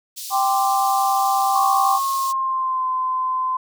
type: high-pass noise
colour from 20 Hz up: pink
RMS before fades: -32 dBFS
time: 0.16-2.33 s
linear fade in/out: 20 ms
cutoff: 4000 Hz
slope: 24 dB/octave
type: chord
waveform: sine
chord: G suspended fourth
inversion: none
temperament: just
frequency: 784 / 1045.3 / 1176 Hz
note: G5 / C6 / D6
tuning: 0 / -2 / +2 cents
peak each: -18 / -22 / -23 dBFS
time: 0.3-2 s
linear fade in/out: 50 ms
type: tone with pitch glide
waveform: sine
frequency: 1104 to 1030.1 Hz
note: C#6 to C6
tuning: -7 to -27 cents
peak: -19 dBFS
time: 1.55-3.57 s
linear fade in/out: 5 ms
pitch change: -120 cents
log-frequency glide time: 1.78-2.86 s
effects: none